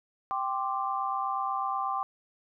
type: chord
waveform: sine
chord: G suspended fourth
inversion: none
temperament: equal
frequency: 784 / 1046.5 / 1174.7 Hz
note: G5 / C6 / D6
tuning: 0 / 0 / 0 cents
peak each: -32 / -33 / -32 dBFS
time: 0.31-2.03 s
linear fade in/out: 0 ms
effects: none